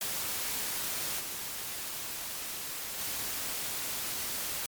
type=noise with level steps; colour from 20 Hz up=white; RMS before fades=-34 / -38 / -35 dBFS; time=0.01-4.66 s; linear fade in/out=2 ms; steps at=1.19 / 2.98 s; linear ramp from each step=20 ms; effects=MP3 96 kbps